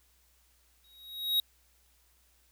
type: tone with exponential growth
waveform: square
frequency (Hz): 3800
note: A#7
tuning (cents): +33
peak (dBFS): -23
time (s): 0.84-1.4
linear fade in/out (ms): 2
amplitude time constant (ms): 120
effects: added 60 Hz sine -68 dBFS peak until 2.51 s + white hiss -68 dBFS RMS until 2.51 s